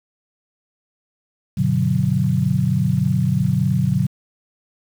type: chord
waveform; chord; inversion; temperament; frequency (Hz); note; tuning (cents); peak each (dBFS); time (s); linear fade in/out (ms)
sine; G major seventh; none; equal; 98 / 123.47 / 146.83 / 185; G2 / B2 / D3 / F#3; 0 / 0 / 0 / 0; -26 / -20 / -20 / -20; 1.57-4.07; 10
effects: 7-bit